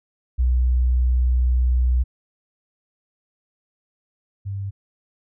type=tone pair in turn; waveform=sine; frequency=62.1 / 98.64 Hz; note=B1 / G2; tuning=+10 / +11 cents; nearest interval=minor sixth; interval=801 cents; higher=second; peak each=-15 / -25 dBFS; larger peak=first; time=0.38-2.04 / 4.45-4.71 s; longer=first; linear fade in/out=20 ms; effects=none